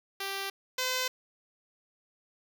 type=tone pair in turn; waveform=5% pulse; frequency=392 / 510.8 Hz; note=G4 / C5; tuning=0 / -42 cents; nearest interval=perfect fourth; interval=458 cents; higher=second; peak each=-22 / -17 dBFS; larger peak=second; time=0.2-0.5 / 0.78-1.08 s; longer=neither; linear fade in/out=5 ms; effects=none

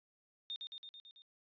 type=tone with echo; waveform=sine; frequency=3651 Hz; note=A#7; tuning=37 cents flat; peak=-39 dBFS; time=0.5-0.56 s; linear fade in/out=0 ms; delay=110 ms; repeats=6; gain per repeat=-3 dB; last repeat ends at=1.22 s; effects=resampled to 11025 Hz

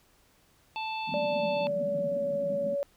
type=harmonic tone; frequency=880 Hz; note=A5; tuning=in tune; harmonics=1 / 3 / 4 / 5; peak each=-33 / -37 / -43 / -46 dBFS; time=0.76-1.67 s; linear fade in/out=0 ms
type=band-pass noise; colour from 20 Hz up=pink; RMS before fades=-39 dBFS; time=1.07-2.76 s; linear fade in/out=20 ms; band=170 to 250 Hz; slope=48 dB/octave
type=tone with pitch glide; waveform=sine; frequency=587.3 to 565.3 Hz; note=D5 to C#5; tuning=0 to +34 cents; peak=-27 dBFS; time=1.14-2.83 s; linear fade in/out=0 ms; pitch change=-66 cents; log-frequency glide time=1.25-2.21 s
effects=pink hiss -64 dBFS RMS until 2.96 s

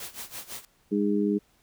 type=noise with tremolo; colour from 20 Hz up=white; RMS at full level=-37 dBFS; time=0-0.65 s; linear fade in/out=2 ms; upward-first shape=sine; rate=6 Hz; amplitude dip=85%
type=harmonic tone; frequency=102.4 Hz; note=G#2; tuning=24 cents flat; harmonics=2 / 3 / 4; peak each=-25 / -27 / -28 dBFS; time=0.91-1.39 s; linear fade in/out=20 ms
effects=pink hiss -65 dBFS RMS until 1.62 s

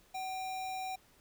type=tone with sample-and-hold; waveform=sine; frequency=754 Hz; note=F#5; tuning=32 cents sharp; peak=-36 dBFS; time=0.14-0.96 s; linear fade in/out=10 ms; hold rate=3150 Hz; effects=pink hiss -65 dBFS RMS until 1.2 s

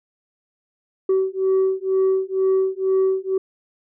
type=beating tone pair; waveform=sine; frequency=379.8 / 381.9 Hz; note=F#4 / G4; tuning=+45 / -45 cents; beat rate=2.1 Hz; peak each=-18 dBFS; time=1.09-3.38 s; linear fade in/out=5 ms; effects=tanh soft clip ceiling -13 dBFS

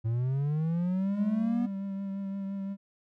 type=linear sweep; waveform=triangle; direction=up; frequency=110 to 245.6 Hz; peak=-24 dBFS; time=0.04-1.67 s; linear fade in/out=20 ms
type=tone with vibrato; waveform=triangle; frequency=196 Hz; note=G3; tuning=in tune; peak=-30 dBFS; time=1.12-2.77 s; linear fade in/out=50 ms; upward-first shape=triangle; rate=5.8 Hz; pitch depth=23 cents each way
effects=none

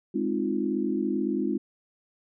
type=chord; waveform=sine; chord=F minor seventh; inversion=first; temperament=equal; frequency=207.7 / 261.6 / 311.1 / 349.2 Hz; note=Ab3 / C4 / Eb4 / F4; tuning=0 / 0 / 0 / 0 cents; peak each=-30 dBFS; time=0.14-1.58 s; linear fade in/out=10 ms; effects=none

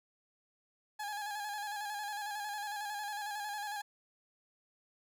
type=tone with vibrato; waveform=30% pulse; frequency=830.6 Hz; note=G#5; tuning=in tune; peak=-35 dBFS; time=0.99-3.82 s; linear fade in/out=10 ms; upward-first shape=square; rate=11 Hz; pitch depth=40 cents each way; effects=none

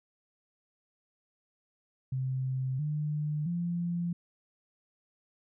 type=tone with pitch steps; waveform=sine; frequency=130.81 / 150.26 / 172.6 Hz; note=C3 / D3 / F3; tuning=0 / +40 / -20 cents; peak=-29 dBFS; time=2.12-4.13 s; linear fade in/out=5 ms; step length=670 ms; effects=none

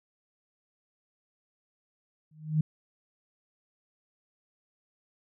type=tone with exponential growth; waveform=sine; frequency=154.9 Hz; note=D#3; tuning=7 cents flat; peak=-19 dBFS; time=2.31-2.61 s; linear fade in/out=5 ms; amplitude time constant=64 ms; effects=none

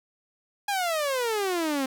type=exponential sweep; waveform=sawtooth; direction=down; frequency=830.6 to 259.3 Hz; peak=-21 dBFS; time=0.68-1.86 s; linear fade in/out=5 ms; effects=none

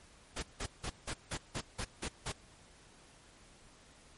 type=noise bursts; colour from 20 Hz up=pink; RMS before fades=-38 dBFS; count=9; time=0.36-2.323 s; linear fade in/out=10 ms; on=67 ms; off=170 ms; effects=pink hiss -60 dBFS RMS until 4.17 s + MP3 48 kbps

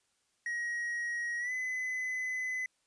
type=tone with pitch glide; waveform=triangle; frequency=1894 to 2018 Hz; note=A#6 to B6; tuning=+27 to +37 cents; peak=-31 dBFS; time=0.46-2.66 s; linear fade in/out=2 ms; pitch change=+110 cents; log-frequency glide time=1.39-1.52 s; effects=white hiss -75 dBFS RMS until 2.86 s + resampled to 22050 Hz

